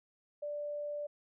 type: tone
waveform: sine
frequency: 587.3 Hz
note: D5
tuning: in tune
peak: -36 dBFS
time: 0.42-1.07 s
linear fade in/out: 10 ms
effects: none